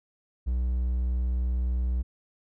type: tone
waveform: triangle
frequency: 61.74 Hz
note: B1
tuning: in tune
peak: -22 dBFS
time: 0.46-2.03 s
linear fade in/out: 20 ms
effects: none